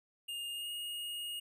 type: tone with pitch glide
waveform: square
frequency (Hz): 2827 to 2863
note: F7 to F7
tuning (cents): +20 to +42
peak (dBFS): -39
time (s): 0.28-1.4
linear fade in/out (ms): 10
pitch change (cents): +22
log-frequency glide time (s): 0.52-0.7
effects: none